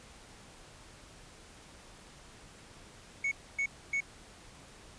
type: tone bursts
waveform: triangle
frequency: 2217 Hz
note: C#7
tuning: in tune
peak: -27 dBFS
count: 3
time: 3.24-4.005 s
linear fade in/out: 5 ms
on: 75 ms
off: 270 ms
effects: pink hiss -54 dBFS RMS until 4.98 s + resampled to 22050 Hz